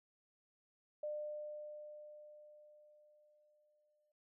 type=tone with exponential decay; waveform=sine; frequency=600 Hz; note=D5; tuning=37 cents sharp; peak=-38 dBFS; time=1.03-4.12 s; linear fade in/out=5 ms; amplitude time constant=670 ms; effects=noise-tail reverb RT60 0.1 s tail -21 dB re dry